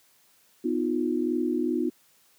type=tone cluster; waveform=sine; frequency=249.8 / 311.6 / 354.4 Hz; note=B3 / D#4 / F4; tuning=+20 / +3 / +25 cents; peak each=-28 dBFS; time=0.64-1.9 s; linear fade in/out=10 ms; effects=white hiss -62 dBFS RMS until 2.38 s + high-pass 100 Hz 12 dB/octave